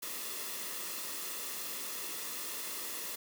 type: noise with comb filter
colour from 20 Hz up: white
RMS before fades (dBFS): -40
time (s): 0.02-3.16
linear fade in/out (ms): 10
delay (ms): 1.3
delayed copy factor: -0.5
effects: high-pass 200 Hz 12 dB/octave